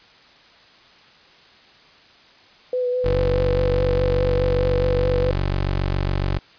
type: tone with vibrato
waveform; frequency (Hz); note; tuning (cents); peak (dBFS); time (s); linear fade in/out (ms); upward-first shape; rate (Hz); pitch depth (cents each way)
sine; 498.5; B4; +16; -19; 2.73-5.31; 2; sine; 4.8; 20
type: tone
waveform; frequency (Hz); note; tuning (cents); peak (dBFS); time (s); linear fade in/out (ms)
20% pulse; 47.2; F#1; +35; -15; 3.04-6.39; 10
effects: white hiss -50 dBFS RMS until 6.58 s + resampled to 11025 Hz